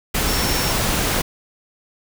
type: tone in noise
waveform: sine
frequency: 5450 Hz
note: F8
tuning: 43 cents flat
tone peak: -27 dBFS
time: 0.27-0.72 s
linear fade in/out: 10 ms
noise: pink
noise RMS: -20 dBFS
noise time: 0.14-1.22 s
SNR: -10 dB
effects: none